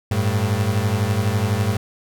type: beating tone pair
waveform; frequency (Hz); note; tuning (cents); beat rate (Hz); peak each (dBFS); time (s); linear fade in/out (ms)
35% pulse; 98 / 110; G2 / A2; 0 / 0; 12; -19; 0.11-1.77; 5
effects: none